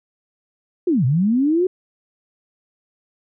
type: linear two-way sweep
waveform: sine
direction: down then up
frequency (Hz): 378.4 to 117.1 to 378.4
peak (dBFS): -14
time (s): 0.87-1.67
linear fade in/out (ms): 5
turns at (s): 1.05
effects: none